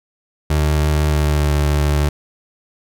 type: tone with pitch glide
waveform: 30% pulse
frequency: 75.5 to 73.39 Hz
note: D2 to D2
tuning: +48 to -1 cents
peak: -11 dBFS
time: 0.5-2.09 s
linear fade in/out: 5 ms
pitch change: -49 cents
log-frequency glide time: 1.12-1.53 s
effects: none

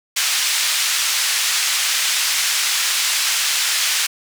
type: band-pass noise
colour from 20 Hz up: white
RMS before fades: -19 dBFS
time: 0.16-4.07 s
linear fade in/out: 10 ms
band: 1600 to 6900 Hz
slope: 12 dB/octave
effects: none

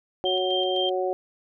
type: harmonic tone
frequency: 184.8 Hz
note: F#3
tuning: 2 cents flat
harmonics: 2 / 3 / 4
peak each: -26 / -28 / -29 dBFS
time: 0.24-1.13 s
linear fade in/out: 0 ms
type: tone with tremolo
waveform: sine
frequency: 3167 Hz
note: G7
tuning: 17 cents sharp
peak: -25 dBFS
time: 0.25-0.9 s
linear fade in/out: 10 ms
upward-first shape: square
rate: 3.9 Hz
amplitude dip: 40%
effects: none

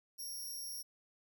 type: tone with amplitude modulation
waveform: 15% pulse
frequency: 5588 Hz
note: F8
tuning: in tune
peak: -33 dBFS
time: 0.18-0.83 s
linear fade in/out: 20 ms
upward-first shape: sine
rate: 225 Hz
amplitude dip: 70%
effects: none

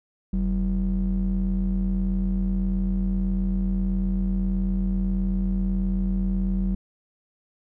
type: ring-modulated tone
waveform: triangle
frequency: 73.1 Hz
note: D2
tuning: 7 cents flat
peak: -16 dBFS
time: 0.33-6.75 s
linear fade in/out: 5 ms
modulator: 117 Hz
effects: none

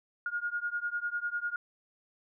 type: beating tone pair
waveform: sine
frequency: 1423 / 1433 Hz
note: F6 / F6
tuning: +32 / +44 cents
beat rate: 10 Hz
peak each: -34 / -35 dBFS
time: 0.26-1.56 s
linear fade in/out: 2 ms
effects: none

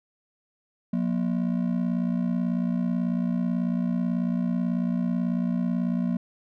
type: ring-modulated tone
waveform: triangle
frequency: 209.2 Hz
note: G#3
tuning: 13 cents sharp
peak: -18 dBFS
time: 0.93-6.17 s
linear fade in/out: 2 ms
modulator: 29.1 Hz
effects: none

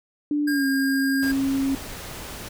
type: tone with pitch glide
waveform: sine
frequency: 294.2 to 271.3 Hz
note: D4 to C#4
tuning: +3 to -37 cents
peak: -20 dBFS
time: 0.31-1.75 s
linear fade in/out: 2 ms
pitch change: -140 cents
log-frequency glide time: 0.49-0.66 s
type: tone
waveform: square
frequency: 1615 Hz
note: G#6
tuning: 49 cents flat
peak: -26 dBFS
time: 0.47-1.32 s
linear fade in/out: 10 ms
type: noise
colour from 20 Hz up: pink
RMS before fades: -36 dBFS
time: 1.22-2.49 s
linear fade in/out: 10 ms
effects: none

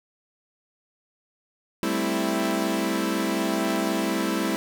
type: chord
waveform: sawtooth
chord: A minor seventh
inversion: third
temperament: equal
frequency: 196 / 220 / 261.6 / 329.6 Hz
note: G3 / A3 / C4 / E4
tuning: 0 / 0 / 0 / 0 cents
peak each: -25 / -26 / -26 / -23 dBFS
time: 1.83-4.56 s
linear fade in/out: 0 ms
effects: none

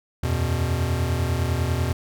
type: chord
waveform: square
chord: E suspended second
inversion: none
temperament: equal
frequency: 82.41 / 92.5 / 123.47 Hz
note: E2 / F#2 / B2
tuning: 0 / 0 / 0 cents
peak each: -25 / -29 / -26 dBFS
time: 0.23-1.93 s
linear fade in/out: 5 ms
effects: none

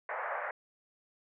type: band-pass noise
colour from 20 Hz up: pink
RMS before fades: -37 dBFS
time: 0.09-0.51 s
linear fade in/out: 2 ms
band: 540 to 2000 Hz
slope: 48 dB/octave
effects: none

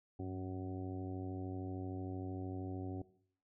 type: harmonic tone with a mistuned harmonic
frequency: 93.1 Hz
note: F#2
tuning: 11 cents sharp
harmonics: 1 / 2 / 3 / 4 / 5 / 6 / 7 / 8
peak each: -43 / -50 / -44 / -47 / -58 / -57 / -61 / -53 dBFS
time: 0.19-3.02 s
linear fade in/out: 5 ms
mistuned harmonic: 1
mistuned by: +56 cents
effects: noise-tail reverb RT60 0.6 s tail -19 dB re dry

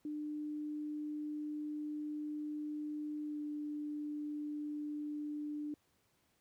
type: tone with pitch glide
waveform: sine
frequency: 300 to 297.2 Hz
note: D4 to D4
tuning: +37 to +21 cents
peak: -38 dBFS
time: 0.05-5.74 s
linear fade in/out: 2 ms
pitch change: -16 cents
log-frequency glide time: 3.25-3.39 s
effects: pink hiss -75 dBFS RMS until 6.4 s + high-pass 60 Hz 12 dB/octave

